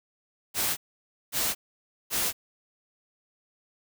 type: noise bursts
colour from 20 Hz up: white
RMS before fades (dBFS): -27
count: 3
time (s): 0.54-2.33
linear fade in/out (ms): 50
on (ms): 230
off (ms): 550
effects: none